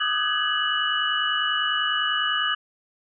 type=tone cluster; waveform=sine; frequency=1214 / 1264 / 1518 / 1668 / 2945 Hz; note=D#6 / D#6 / F#6 / G#6 / F#7; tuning=-43 / +27 / +44 / +7 / -9 cents; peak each=-30 / -29 / -30 / -27 / -25 dBFS; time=0-2.55 s; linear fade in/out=10 ms; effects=none